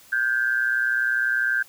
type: tone with amplitude modulation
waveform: sine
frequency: 1568 Hz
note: G6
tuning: in tune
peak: -16 dBFS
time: 0.12-1.63 s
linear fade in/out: 10 ms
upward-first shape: sine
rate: 120 Hz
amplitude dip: 80%
effects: white hiss -51 dBFS RMS until 1.68 s